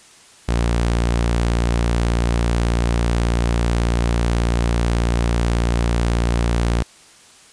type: tone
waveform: sawtooth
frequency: 58.27 Hz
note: A#1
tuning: in tune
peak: -12 dBFS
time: 0.48-6.83 s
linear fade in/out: 10 ms
effects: white hiss -47 dBFS RMS until 7.52 s + resampled to 22050 Hz